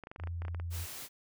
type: clicks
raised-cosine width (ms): 0.5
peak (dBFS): -30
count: 12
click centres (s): 0.037 / 0.071 / 0.115 / 0.161 / 0.199 / 0.237 / 0.273 / 0.42 / 0.451 / 0.482 / 0.547 / 0.599
type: tone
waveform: sine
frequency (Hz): 85.2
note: F2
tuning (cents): -42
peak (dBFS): -35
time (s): 0.18-0.87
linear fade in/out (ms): 50
type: noise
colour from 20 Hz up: white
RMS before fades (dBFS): -44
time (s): 0.7-1.09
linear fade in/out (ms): 50
effects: none